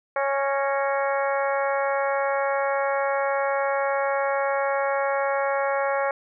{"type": "harmonic tone with a mistuned harmonic", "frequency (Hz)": 276.4, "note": "C#4", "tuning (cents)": -5, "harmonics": [2, 3, 4, 5, 6, 7, 8], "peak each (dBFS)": [-24, -28, -30, -32, -34, -35, -36], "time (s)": [0.16, 6.11], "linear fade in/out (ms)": 2, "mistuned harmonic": 7, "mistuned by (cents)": -54, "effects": []}